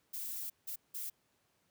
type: noise bursts at uneven times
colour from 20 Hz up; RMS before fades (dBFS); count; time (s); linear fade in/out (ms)
violet; -41; 3; 0.13-0.5 / 0.67-0.76 / 0.94-1.1; 10
effects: pink hiss -75 dBFS RMS until 1.7 s + high-pass 100 Hz 12 dB/octave